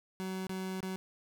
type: tone with dropouts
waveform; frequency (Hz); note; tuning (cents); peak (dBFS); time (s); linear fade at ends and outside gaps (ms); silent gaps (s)
30% pulse; 188; F#3; +28; -33; 0.2-0.96; 0; 0.468-0.494 / 0.806-0.829
effects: none